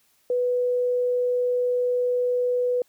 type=tone; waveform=sine; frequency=493.9 Hz; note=B4; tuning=in tune; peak=-20 dBFS; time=0.3-2.82 s; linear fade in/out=2 ms; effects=white hiss -64 dBFS RMS until 2.88 s